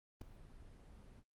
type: noise with ADSR envelope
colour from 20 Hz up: brown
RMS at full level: -38 dBFS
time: 0.21-1.24 s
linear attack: 6 ms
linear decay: 4 ms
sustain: -19 dB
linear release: 63 ms
effects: Opus 24 kbps